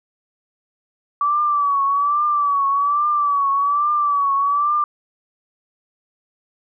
sine tone with vibrato, 1150 Hz, D6, 37 cents flat, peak -15 dBFS, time 1.21-4.84 s, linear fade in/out 2 ms, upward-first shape triangle, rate 1.2 Hz, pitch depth 77 cents each way, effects none

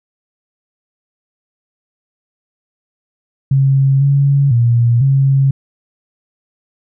sine tone with pitch steps, 136 / 139.9 / 118.4 / 136.2 Hz, C#3 / C#3 / A#2 / C#3, -33 / +16 / +27 / -30 cents, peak -8 dBFS, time 3.51-5.51 s, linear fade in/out 5 ms, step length 500 ms, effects none

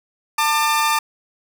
sawtooth tone pair together, 894 / 1196.5 Hz, A5 / D6, +27 / +32 cents, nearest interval perfect fourth, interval 505 cents, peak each -15 dBFS, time 0.38-0.99 s, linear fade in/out 5 ms, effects none

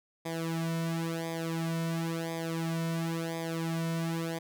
sawtooth tone with flanger, 164.81 Hz, E3, in tune, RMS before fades -33 dBFS, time 0.25-4.39 s, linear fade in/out 10 ms, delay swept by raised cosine 0.7 to 2.5 ms, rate 0.96 Hz, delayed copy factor -0.95, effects none

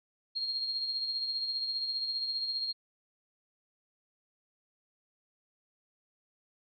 sine tone with tremolo, 4239 Hz, C8, 22 cents sharp, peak -29 dBFS, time 0.35-2.73 s, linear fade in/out 20 ms, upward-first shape triangle, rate 15 Hz, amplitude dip 50%, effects none

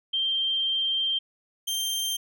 sine / sawtooth tone pair in turn, 3158 / 3158 Hz, G7 / G7, +12 / +12 cents, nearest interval unison, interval 0 cents, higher neither, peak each -23 dBFS, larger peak neither, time 0.13-1.19 / 1.67-2.17 s, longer first, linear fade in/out 10 ms, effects none

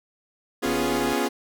sawtooth chord, C# dominant seventh, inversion third, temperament equal, 246.9 / 277.2 / 349.2 / 415.3 Hz, B3 / C#4 / E#4 / G#4, 0 / 0 / 0 / 0 cents, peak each -24 dBFS, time 0.62-1.29 s, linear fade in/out 20 ms
click train, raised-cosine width 2 ms, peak -24 dBFS, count 38, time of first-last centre 0.66-1.125 s, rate 79.5 Hz
effects none

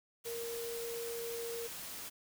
sine tone in noise, 466.2 Hz, A#4, in tune, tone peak -39 dBFS, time 0.25-1.68 s, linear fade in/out 20 ms, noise white, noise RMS -45 dBFS, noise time 0.24-2.1 s, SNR +3 dB, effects none

